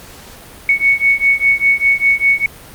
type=beating tone pair; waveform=sine; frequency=2217 / 2222 Hz; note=C#7 / C#7; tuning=0 / +4 cents; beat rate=5 Hz; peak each=-13 dBFS; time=0.69-2.46 s; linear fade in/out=2 ms; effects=pink hiss -37 dBFS RMS until 2.74 s + Opus 48 kbps